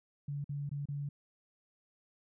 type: tone with dropouts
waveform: sine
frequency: 143.1 Hz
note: D3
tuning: 45 cents flat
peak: -35 dBFS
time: 0.28-1.09 s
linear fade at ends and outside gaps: 5 ms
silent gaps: 0.443-0.492 / 0.693-0.713 / 0.856-0.886 s
effects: none